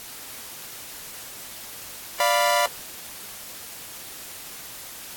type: chord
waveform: sawtooth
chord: B diminished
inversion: first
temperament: equal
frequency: 587.3 / 698.5 / 987.8 Hz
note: D5 / F5 / B5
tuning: 0 / 0 / 0 cents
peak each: -19 dBFS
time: 2.2-2.66 s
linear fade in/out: 2 ms
effects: white hiss -39 dBFS RMS until 5.16 s + AAC 64 kbps